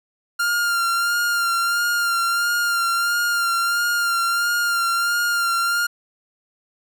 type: tone with vibrato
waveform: 45% pulse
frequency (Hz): 1396.9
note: F6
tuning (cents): 0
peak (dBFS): -18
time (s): 0.39-5.87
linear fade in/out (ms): 10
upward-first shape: sine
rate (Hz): 1.5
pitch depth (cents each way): 28
effects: none